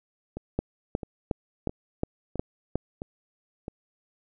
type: two click trains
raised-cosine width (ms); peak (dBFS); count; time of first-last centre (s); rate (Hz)
2; -21 / -12; 6 / 7; 0.37-3.681 / 0.59-2.756; 1.51 / 2.77
effects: none